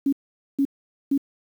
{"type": "tone bursts", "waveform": "sine", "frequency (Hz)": 277, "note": "C#4", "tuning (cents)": -1, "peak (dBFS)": -17, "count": 3, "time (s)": [0.06, 1.178], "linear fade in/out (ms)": 5, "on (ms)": 66, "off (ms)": 460, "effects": ["8-bit"]}